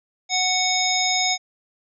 harmonic tone, 740 Hz, F#5, in tune, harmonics 1 / 3 / 5 / 7 / 9, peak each -25 / -25 / -25 / -25 / -25 dBFS, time 0.29-1.38 s, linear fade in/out 50 ms, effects none

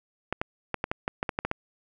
clicks, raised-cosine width 0.5 ms, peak -12 dBFS, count 11, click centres 0.326 / 0.415 / 0.743 / 0.841 / 0.915 / 1.079 / 1.229 / 1.292 / 1.389 / 1.45 / 1.514 s, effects none

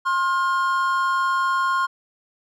triangle tone pair together, 1063 / 1418.9 Hz, C6 / F6, +27 / +27 cents, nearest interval perfect fourth, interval 500 cents, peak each -18 / -22 dBFS, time 0.05-1.87 s, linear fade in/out 20 ms, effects none

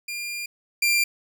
sawtooth tone pair in turn, 2400 / 2378 Hz, D7 / D7, +37 / +21 cents, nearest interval unison, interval 16 cents, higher first, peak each -26 / -15 dBFS, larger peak second, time 0.08-0.46 / 0.82-1.04 s, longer first, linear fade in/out 5 ms, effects none

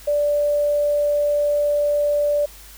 sine tone, 585 Hz, D5, 7 cents flat, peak -16 dBFS, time 0.07-2.46 s, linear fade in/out 10 ms, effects added 50 Hz sine -44 dBFS peak until 2.77 s + white hiss -44 dBFS RMS until 2.77 s

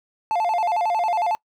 triangle tone with vibrato, 783 Hz, G5, 2 cents flat, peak -17 dBFS, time 0.31-1.35 s, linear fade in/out 0 ms, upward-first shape square, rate 11 Hz, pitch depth 190 cents each way, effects noise-tail reverb RT60 0.1 s tail -24 dB re dry

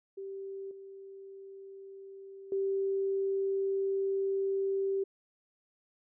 sine tone with level steps, 390 Hz, G4, 9 cents flat, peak -38 / -45 / -28 dBFS, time 0.17-5.04 s, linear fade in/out 10 ms, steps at 0.71 / 2.52 s, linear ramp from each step 2 ms, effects none

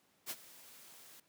white noise with ADSR envelope, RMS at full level -39 dBFS, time 0.26-1.2 s, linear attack 42 ms, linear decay 47 ms, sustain -18 dB, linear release 4 ms, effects pink hiss -72 dBFS RMS until 1.28 s + high-pass 150 Hz 12 dB/octave

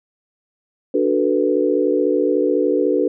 sine chord, B minor seventh, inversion first, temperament equal, 293.7 / 370 / 440 / 493.9 Hz, D4 / F#4 / A4 / B4, 0 / 0 / 0 / 0 cents, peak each -20 dBFS, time 0.94-3.08 s, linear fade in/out 5 ms, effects none

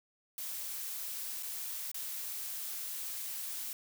blue noise with dropouts, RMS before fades -40 dBFS, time 0.38-3.73 s, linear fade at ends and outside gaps 1 ms, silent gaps 1.426-1.431 / 1.916-1.944 s, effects none

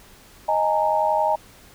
sine chord, D# suspended fourth, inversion none, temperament equal with one note detuned, 622.3 / 830.6 / 921.6 Hz, D#5 / G#5 / A#5, 0 / 0 / -20 cents, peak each -22 dBFS, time 0.48-1.36 s, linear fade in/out 10 ms, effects pink hiss -49 dBFS RMS until 1.74 s

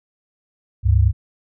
sine tone pair together, 70.9 / 100.27 Hz, C#2 / G2, +40 / +40 cents, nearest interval tritone, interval 600 cents, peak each -14 dBFS, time 0.83-1.13 s, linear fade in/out 50 ms, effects none

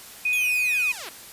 sine tone, 2489 Hz, D#7, in tune, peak -20 dBFS, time 0.25-0.92 s, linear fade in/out 5 ms
5% pulse linear sweep, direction down, 3441 to 302.4 Hz, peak -23 dBFS, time 0.33-1.09 s, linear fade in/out 0 ms
effects white hiss -43 dBFS RMS until 1.32 s + resampled to 32000 Hz

